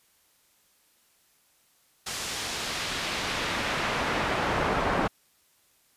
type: noise with band-pass filter sweep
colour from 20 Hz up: brown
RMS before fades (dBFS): -29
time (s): 2.06-5.08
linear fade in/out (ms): 10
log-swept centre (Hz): 7100 to 980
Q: 0.74
effects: white hiss -65 dBFS RMS until 5.96 s + resampled to 32000 Hz